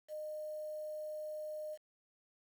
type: tone with quantisation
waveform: sine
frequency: 612 Hz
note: D#5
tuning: 29 cents flat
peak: -40 dBFS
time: 0.08-1.78 s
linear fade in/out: 50 ms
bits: 10
effects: none